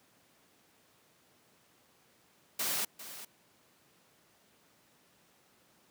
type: noise with echo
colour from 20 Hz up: white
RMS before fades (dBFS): -33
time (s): 2.59-2.85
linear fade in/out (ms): 5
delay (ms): 400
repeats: 1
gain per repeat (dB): -13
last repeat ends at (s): 3.25
effects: pink hiss -66 dBFS RMS until 5.9 s + high-pass 150 Hz 12 dB/octave